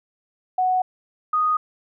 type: tone pair in turn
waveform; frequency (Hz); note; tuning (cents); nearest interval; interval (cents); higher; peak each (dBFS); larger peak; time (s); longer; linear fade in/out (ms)
sine; 740 / 1241.5; F#5 / D#6; 0 / -4; major sixth; 896; second; -17 / -17; neither; 0.58-0.82 / 1.33-1.57; neither; 5
effects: none